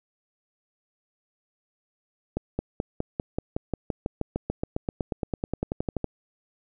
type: accelerating click train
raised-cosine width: 2 ms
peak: -13 dBFS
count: 28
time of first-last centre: 2.37-6.043 s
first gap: 220 ms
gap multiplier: 0.96
effects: none